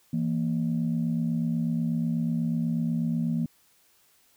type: tone pair together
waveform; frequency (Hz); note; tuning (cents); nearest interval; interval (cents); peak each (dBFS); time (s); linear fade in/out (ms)
sine; 164.93 / 233.1; E3 / A#3; +1 / 0; tritone; 599; -26; 0.13-3.46; 5
effects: tanh soft clip ceiling -18 dBFS + white hiss -63 dBFS RMS until 4.36 s